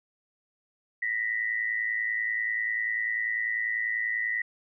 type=tone pair together; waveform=sine; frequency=1865.3 / 1975.5 Hz; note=A#6 / B6; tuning=+1 / 0 cents; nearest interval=minor second; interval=99 cents; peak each=-31 / -28 dBFS; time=1.02-4.42 s; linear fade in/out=5 ms; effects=none